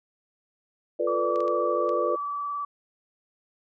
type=chord; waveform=sine; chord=B half-diminished seventh; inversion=second; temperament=equal; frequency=349.2 / 440 / 493.9 / 587.3 Hz; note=F4 / A4 / B4 / D5; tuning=0 / 0 / 0 / 0 cents; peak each=-30 / -31 / -27 / -28 dBFS; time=0.99-2.16 s; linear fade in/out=10 ms
type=tone with vibrato; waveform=sine; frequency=1154 Hz; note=D6; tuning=31 cents flat; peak=-28 dBFS; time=1.07-2.65 s; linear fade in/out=5 ms; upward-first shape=square; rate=19 Hz; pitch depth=17 cents each way
type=clicks; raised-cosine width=0.2 ms; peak=-27 dBFS; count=4; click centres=1.359 / 1.405 / 1.48 / 1.892 s
effects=none